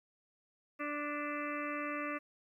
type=harmonic tone with a mistuned harmonic; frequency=293.7 Hz; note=D4; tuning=in tune; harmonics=1 / 2 / 4 / 5 / 6 / 7 / 8 / 9; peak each=-41 / -43 / -41 / -48 / -47 / -45 / -50 / -47 dBFS; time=0.79-2.19 s; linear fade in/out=20 ms; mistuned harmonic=7; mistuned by=-16 cents; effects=12-bit